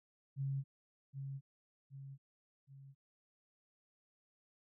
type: tone with echo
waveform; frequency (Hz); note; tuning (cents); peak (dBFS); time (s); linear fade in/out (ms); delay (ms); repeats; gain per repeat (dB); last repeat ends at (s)
sine; 136.9; C#3; -21; -35; 0.36-0.64; 50; 770; 3; -6; 2.95
effects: none

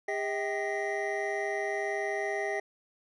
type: tone cluster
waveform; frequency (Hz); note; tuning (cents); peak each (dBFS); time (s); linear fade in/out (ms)
triangle; 404.6 / 640 / 782 / 1879 / 2029; G#4 / D#5 / G5 / A#6 / B6; -45 / +49 / -4 / +13 / +46; -32 / -34 / -35 / -35 / -38; 0.08-2.6; 5
effects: resampled to 24000 Hz

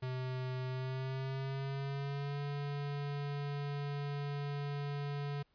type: tone with pitch glide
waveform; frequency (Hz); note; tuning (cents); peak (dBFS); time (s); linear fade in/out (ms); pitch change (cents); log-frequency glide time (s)
square; 128.4 to 143.29; C3 to D3; -32 to -42; -37; 0.02-5.43; 10; +190; 0.68-2.4
effects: pink hiss -75 dBFS RMS until 5.54 s + resampled to 11025 Hz

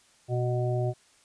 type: harmonic tone with a mistuned harmonic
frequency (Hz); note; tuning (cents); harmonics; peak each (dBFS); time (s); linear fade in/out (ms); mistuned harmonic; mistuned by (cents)
123.6; B2; +2; 1 / 3 / 5 / 6; -26 / -32 / -33 / -38; 0.28-0.94; 50; 1; -19
effects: white hiss -61 dBFS RMS until 1.24 s + resampled to 22050 Hz

